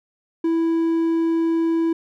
triangle tone, 329.6 Hz, E4, in tune, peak -15 dBFS, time 0.44-1.93 s, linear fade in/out 5 ms, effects none

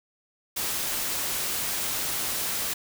white noise, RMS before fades -29 dBFS, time 0.56-2.74 s, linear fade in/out 10 ms, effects none

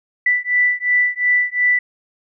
sine beating tone pair, 1975.5 / 1978.3 Hz, B6 / B6, 0 / +2 cents, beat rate 2.8 Hz, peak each -17 dBFS, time 0.26-1.79 s, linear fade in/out 5 ms, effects none

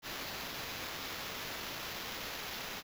white noise with sample-and-hold, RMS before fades -42 dBFS, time 0.02-2.83 s, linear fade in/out 50 ms, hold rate 8820 Hz, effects none

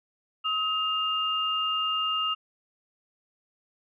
sine tone pair together, 1268.1 / 2810 Hz, D#6 / F7, +33 / +10 cents, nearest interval octave + major second, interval 1377 cents, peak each -28 / -27 dBFS, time 0.44-2.35 s, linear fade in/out 20 ms, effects none

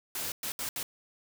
white noise bursts at uneven times, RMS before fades -35 dBFS, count 4, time 0.15-0.32 / 0.43-0.52 / 0.59-0.69 / 0.76-0.83 s, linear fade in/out 2 ms, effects none

